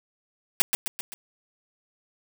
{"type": "noise with echo", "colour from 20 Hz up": "white", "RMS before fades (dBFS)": -19, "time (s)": [0.6, 0.62], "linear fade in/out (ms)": 0, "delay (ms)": 130, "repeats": 4, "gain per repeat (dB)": -5, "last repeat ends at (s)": 1.14, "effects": []}